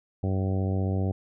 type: harmonic tone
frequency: 95.5 Hz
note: G2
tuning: 45 cents flat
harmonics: 1 / 2 / 3 / 4 / 5 / 6 / 7 / 8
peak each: -25 / -31 / -35 / -37 / -39 / -41 / -42 / -43 dBFS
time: 0.23-1.12 s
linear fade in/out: 5 ms
effects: none